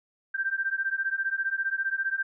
sine beating tone pair, 1566 / 1581 Hz, G6 / G6, -2 / +14 cents, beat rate 15 Hz, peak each -29 dBFS, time 0.34-2.23 s, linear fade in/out 10 ms, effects none

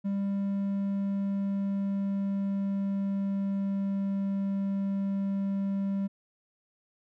triangle tone with pitch glide, 198.2 to 196.6 Hz, G3 to G3, +19 to +5 cents, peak -25 dBFS, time 0.04-6.08 s, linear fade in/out 20 ms, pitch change -14 cents, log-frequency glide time 0.27-4.24 s, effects none

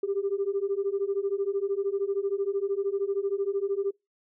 sine beating tone pair, 390 / 403 Hz, G4 / G4, -9 / +48 cents, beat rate 13 Hz, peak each -28 / -28 dBFS, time 0.03-3.91 s, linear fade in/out 5 ms, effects noise-tail reverb RT60 0.2 s tail -24 dB re dry + tanh soft clip ceiling -19 dBFS

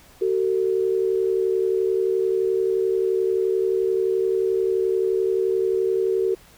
sine tone pair together, 378.2 / 449.7 Hz, F#4 / A4, +38 / +38 cents, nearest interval minor third, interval 300 cents, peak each -20 / -23 dBFS, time 0.21-6.35 s, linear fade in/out 10 ms, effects pink hiss -51 dBFS RMS until 6.57 s

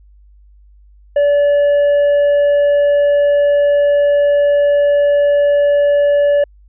triangle tone, 576 Hz, D5, 34 cents flat, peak -7 dBFS, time 1.16-6.44 s, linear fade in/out 5 ms, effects added 50 Hz sine -42 dBFS peak until 6.68 s + resampled to 8000 Hz

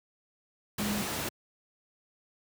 sine tone in noise, 207.7 Hz, G#3, in tune, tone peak -31 dBFS, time 0.79-1.02 s, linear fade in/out 5 ms, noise pink, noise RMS -33 dBFS, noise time 0.78-1.29 s, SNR -1 dB, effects high-pass 100 Hz 12 dB/octave

